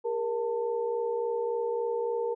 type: tone cluster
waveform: sine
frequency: 406.1 / 469.6 / 892 Hz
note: G#4 / A#4 / A5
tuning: -39 / +13 / +23 cents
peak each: -35 / -28 / -37 dBFS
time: 0.04-2.35 s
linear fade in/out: 20 ms
effects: none